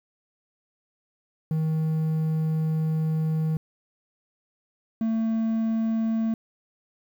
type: tone pair in turn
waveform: triangle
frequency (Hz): 158.1 / 223.6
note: D#3 / A3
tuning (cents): +28 / +28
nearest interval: tritone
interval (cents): 600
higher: second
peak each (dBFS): -20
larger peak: neither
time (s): 1.51-3.57 / 5.01-6.34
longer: first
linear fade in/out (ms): 2
effects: 9-bit